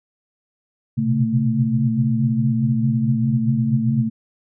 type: tone cluster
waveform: sine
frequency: 118.6 / 126.2 / 134.1 / 138.8 / 223.2 Hz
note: A#2 / B2 / C3 / C#3 / A3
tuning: +30 / +38 / +43 / +3 / +25 cents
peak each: -25 / -24 / -22 / -26 / -19 dBFS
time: 0.97-4.1 s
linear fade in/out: 20 ms
effects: none